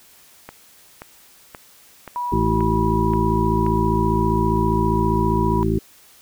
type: click train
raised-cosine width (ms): 0.5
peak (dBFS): -19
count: 7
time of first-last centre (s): 0.49-3.665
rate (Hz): 1.89
type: tone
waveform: sine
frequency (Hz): 974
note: B5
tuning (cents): -24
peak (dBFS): -22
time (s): 2.16-5.63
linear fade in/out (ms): 0
type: harmonic tone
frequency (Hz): 55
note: A1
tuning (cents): 0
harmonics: 1 / 2 / 3 / 4 / 6 / 7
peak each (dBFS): -24 / -24 / -24 / -24 / -24 / -24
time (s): 2.32-5.79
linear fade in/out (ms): 5
effects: white hiss -50 dBFS RMS until 6.21 s